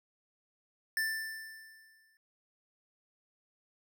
square tone with exponential decay, 1772 Hz, A6, 12 cents sharp, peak -29 dBFS, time 0.97-2.17 s, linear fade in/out 1 ms, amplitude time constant 260 ms, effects none

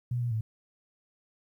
sine tone with pitch steps, 122.1 / 120.3 / 110.5 Hz, B2 / B2 / A2, -19 / -45 / +8 cents, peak -27 dBFS, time 0.11-0.41 s, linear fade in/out 5 ms, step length 100 ms, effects 11-bit

